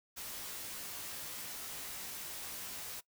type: noise with comb filter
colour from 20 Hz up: white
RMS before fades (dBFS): -44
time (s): 0.16-3.01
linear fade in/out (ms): 20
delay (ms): 16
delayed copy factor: -0.65
effects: noise-tail reverb RT60 0.1 s tail -20 dB re dry